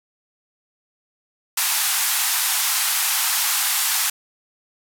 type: band-pass noise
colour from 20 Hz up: white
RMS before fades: -21 dBFS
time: 1.57-4.1 s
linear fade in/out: 5 ms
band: 770 to 15000 Hz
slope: 48 dB/octave
effects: none